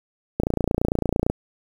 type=click train; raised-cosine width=2 ms; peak=-7 dBFS; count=27; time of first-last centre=0.4-1.3 s; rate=28.9 Hz; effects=7-bit